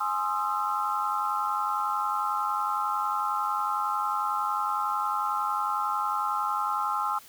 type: tone cluster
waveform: sine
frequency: 835 / 1050 / 1254 / 1345 Hz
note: G#5 / C6 / D#6 / E6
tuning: +9 / +6 / +13 / +34 cents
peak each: -31 dBFS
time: 0-7.19 s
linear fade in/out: 10 ms
effects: white hiss -51 dBFS RMS until 7.28 s